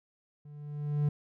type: tone with level ramp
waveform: triangle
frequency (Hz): 147.2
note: D3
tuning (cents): +4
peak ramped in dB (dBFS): -45 to -21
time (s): 0.45-1.09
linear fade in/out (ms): 5
effects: none